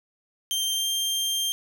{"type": "tone with pitch glide", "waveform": "sawtooth", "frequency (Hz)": [3155, 3179], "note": ["G7", "G7"], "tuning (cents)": [10, 24], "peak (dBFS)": -21, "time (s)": [0.51, 1.52], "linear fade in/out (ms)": 0, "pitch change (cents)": 14, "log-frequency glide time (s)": [0.74, 0.86], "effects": []}